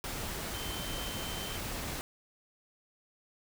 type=tone in noise; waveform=sine; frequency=3100 Hz; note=G7; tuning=20 cents flat; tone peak=-43 dBFS; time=0.54-1.57 s; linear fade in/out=0 ms; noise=pink; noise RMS=-38 dBFS; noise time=0.04-2.01 s; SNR=-8 dB; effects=none